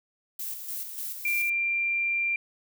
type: noise with tremolo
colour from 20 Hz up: violet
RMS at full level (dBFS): -34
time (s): 0.39-1.5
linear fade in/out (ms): 5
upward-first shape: square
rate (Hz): 3.4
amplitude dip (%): 45
type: tone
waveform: sine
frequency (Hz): 2375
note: D7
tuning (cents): +19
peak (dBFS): -24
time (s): 1.25-2.36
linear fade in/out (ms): 2
effects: none